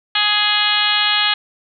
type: harmonic tone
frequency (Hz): 417.3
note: G#4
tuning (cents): +8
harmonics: 2 / 3 / 4 / 5 / 6 / 7 / 8 / 9 / 10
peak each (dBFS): -25 / -24 / -22 / -25 / -24 / -21 / -19 / -25 / -23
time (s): 0.15-1.34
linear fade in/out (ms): 5
effects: none